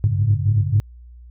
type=tone cluster; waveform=sine; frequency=97.3 / 104.3 / 108.3 / 141.7 Hz; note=G2 / G#2 / A2 / C#3; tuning=-12 / +8 / -27 / +38 cents; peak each=-20 / -19 / -19 / -24 dBFS; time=0.04-0.8 s; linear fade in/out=0 ms; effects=tanh soft clip ceiling -6 dBFS + added 60 Hz sine -39 dBFS peak until 1.3 s